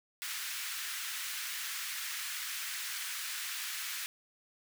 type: high-pass noise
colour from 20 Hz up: pink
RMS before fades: -39 dBFS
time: 0.22-4.06 s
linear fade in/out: 0 ms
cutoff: 1500 Hz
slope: 24 dB/octave
effects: none